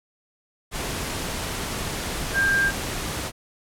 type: tone in noise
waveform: sine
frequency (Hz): 1595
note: G6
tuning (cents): +30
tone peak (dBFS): -18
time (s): 2.33-2.72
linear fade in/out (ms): 50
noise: pink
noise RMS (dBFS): -29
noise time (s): 0.71-3.32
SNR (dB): +8
effects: low-pass 12000 Hz 12 dB/octave